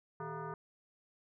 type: tone with frequency modulation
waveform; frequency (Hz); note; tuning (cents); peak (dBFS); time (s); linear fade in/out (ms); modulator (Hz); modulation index
sine; 392; G4; 0; -39; 0.2-0.54; 2; 275; 3.5
effects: none